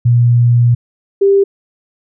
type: tone pair in turn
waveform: sine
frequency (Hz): 120 / 395.6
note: B2 / G4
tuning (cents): -49 / +16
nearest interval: octave + major sixth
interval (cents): 2065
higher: second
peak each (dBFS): -6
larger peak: neither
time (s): 0.05-0.75 / 1.21-1.44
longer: first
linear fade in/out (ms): 10
effects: none